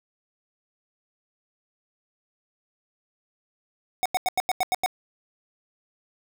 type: tone bursts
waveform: square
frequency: 740 Hz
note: F#5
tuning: in tune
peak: -21 dBFS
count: 8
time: 4.03-4.861 s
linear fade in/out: 0 ms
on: 26 ms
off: 89 ms
effects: none